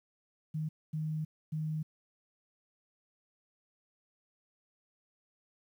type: tone bursts at uneven times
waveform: sine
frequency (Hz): 155.56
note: D#3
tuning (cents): 0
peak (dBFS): -32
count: 3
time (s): 0.54-0.69 / 0.93-1.25 / 1.52-1.83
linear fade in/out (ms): 10
effects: 11-bit